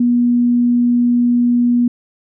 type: tone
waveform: sine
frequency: 241.6 Hz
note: B3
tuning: 38 cents flat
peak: -10 dBFS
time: 0-1.88 s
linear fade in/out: 5 ms
effects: none